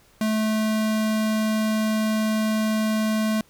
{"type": "tone", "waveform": "square", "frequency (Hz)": 217.2, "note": "A3", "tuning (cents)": -22, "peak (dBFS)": -21, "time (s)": [0.21, 3.41], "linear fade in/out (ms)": 2, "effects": ["pink hiss -57 dBFS RMS until 3.49 s"]}